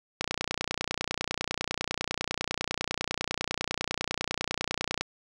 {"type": "click train", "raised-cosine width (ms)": 0.2, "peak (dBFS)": -11, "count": 145, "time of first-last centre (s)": [0.21, 5.01], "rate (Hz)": 30, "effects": []}